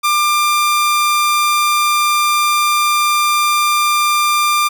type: tone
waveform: sawtooth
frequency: 1193 Hz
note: D6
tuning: 27 cents sharp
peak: -8 dBFS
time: 0.03-4.69 s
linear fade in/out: 20 ms
effects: none